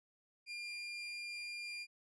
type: tone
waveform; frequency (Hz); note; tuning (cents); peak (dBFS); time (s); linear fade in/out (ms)
30% pulse; 2401; D7; +38; -40; 0.46-1.87; 50
effects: resampled to 22050 Hz